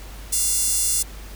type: tone with high-pass filter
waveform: 5% pulse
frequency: 698.5 Hz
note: F5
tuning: in tune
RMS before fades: -21 dBFS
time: 0.32-1.03 s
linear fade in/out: 10 ms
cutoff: 10000 Hz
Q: 0.87
effects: added 50 Hz sine -36 dBFS peak until 1.35 s + pink hiss -43 dBFS RMS until 1.35 s